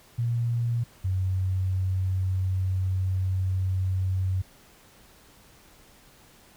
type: tone pair in turn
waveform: sine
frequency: 118 / 93.66 Hz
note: A#2 / F#2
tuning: +22 / +22 cents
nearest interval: major third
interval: 400 cents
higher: first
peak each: -23 dBFS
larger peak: neither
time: 0.18-0.84 / 1.04-4.42 s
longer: second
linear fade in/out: 10 ms
effects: pink hiss -55 dBFS RMS until 6.56 s